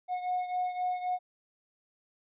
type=beating tone pair; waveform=triangle; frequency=726 / 729.8 Hz; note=F#5 / F#5; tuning=-33 / -24 cents; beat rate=3.8 Hz; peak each=-28 / -33 dBFS; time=0.08-1.19 s; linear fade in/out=50 ms; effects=tanh soft clip ceiling -23 dBFS + resampled to 8000 Hz